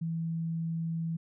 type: tone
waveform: sine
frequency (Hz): 164.5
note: E3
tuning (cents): -3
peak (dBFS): -30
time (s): 0.01-1.17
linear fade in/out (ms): 10
effects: none